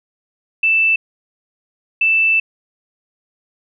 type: tone bursts at uneven times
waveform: sine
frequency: 2649 Hz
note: E7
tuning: 8 cents sharp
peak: -11 dBFS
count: 2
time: 0.63-0.96 / 2.01-2.4 s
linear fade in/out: 5 ms
effects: none